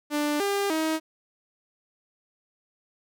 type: tone with pitch steps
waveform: sawtooth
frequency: 295.5 / 400.4 / 317 Hz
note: D4 / G4 / D#4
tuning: +11 / +37 / +32 cents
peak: -20 dBFS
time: 0.1-1 s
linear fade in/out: 50 ms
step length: 300 ms
effects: none